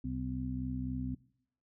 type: harmonic tone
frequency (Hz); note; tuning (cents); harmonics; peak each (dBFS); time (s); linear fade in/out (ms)
63.8; C2; -43; 1 / 2 / 3 / 4; -41 / -40 / -46 / -37; 0.04-1.15; 5
effects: noise-tail reverb RT60 0.7 s tail -21 dB re dry